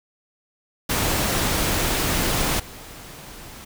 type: noise with level steps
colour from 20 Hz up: pink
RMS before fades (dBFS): -22 / -40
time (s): 0.89-3.65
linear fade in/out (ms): 10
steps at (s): 2.59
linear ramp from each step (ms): 10
effects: none